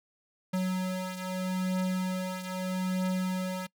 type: beating tone pair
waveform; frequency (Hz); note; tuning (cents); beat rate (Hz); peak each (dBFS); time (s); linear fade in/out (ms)
square; 185 / 185.79; F#3 / F#3; 0 / +7; 0.79; -31 / -36; 0.53-3.67; 10
effects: noise-tail reverb RT60 0.1 s tail -24 dB re dry